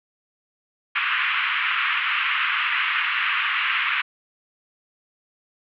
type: band-pass noise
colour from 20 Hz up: white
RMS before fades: -23 dBFS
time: 0.95-4.02 s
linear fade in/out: 10 ms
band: 1100 to 2900 Hz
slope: 48 dB/octave
effects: none